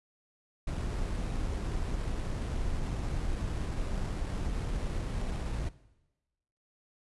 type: noise with sample-and-hold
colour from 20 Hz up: brown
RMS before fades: -33 dBFS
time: 0.67-5.69 s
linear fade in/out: 5 ms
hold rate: 6300 Hz
effects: noise-tail reverb RT60 1.0 s tail -18 dB re dry + resampled to 24000 Hz